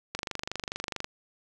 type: click train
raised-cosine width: 0.2 ms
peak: -15 dBFS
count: 23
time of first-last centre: 0.15-1.044 s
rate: 24.6 Hz
effects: none